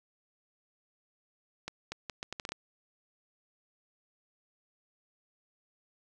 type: accelerating click train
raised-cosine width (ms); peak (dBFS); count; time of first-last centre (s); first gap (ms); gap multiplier
0.2; -20; 9; 1.68-2.52; 240; 0.74
effects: none